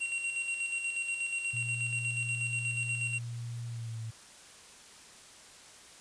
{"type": "tone with tremolo", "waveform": "square", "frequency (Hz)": 2747, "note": "F7", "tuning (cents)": -29, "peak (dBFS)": -31, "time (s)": [0, 3.19], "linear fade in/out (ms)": 20, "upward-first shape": "square", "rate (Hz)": 8.3, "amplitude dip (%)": 45}
{"type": "tone with pitch glide", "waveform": "sine", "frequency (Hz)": [118.1, 112.18], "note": ["A#2", "A2"], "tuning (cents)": [23, 34], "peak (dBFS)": -36, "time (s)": [1.53, 4.11], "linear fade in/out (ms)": 10, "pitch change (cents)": -89, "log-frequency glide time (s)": [3.67, 3.99]}
{"effects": ["white hiss -53 dBFS RMS until 6 s", "resampled to 22050 Hz"]}